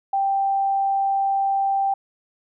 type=tone; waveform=sine; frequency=785 Hz; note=G5; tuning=2 cents sharp; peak=-18 dBFS; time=0.13-1.94 s; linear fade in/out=5 ms; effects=none